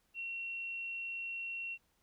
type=tone; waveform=sine; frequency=2729 Hz; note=F7; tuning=41 cents flat; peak=-38 dBFS; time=0.14-1.78 s; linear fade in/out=50 ms; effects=pink hiss -75 dBFS RMS until 2.02 s